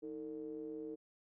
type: ring-modulated tone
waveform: triangle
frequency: 67.7 Hz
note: C#2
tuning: 40 cents flat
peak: -37 dBFS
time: 0.02-0.96 s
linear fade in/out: 20 ms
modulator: 383 Hz
effects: none